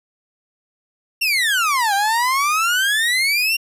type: exponential two-way sweep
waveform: 30% pulse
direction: down then up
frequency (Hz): 2796 to 780 to 2796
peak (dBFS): -13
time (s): 1.21-3.57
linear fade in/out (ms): 10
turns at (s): 1.94
effects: resampled to 32000 Hz